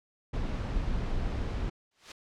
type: noise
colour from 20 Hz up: brown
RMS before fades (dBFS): -31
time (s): 0.33-1.7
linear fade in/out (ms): 10
type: noise with exponential growth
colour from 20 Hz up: white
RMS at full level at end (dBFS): -38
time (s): 1.91-2.12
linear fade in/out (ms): 5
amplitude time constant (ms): 45
effects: low-pass 5000 Hz 12 dB/octave